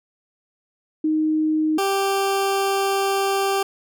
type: tone pair in turn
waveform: sine / 20% pulse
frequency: 311.1 / 392 Hz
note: D#4 / G4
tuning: 0 / 0 cents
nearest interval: major third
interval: 400 cents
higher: second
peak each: -17 / -14 dBFS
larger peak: second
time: 1.04-1.78 / 1.78-3.63 s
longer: second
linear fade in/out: 5 ms
effects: none